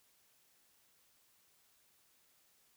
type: silence
effects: white hiss -71 dBFS RMS until 2.76 s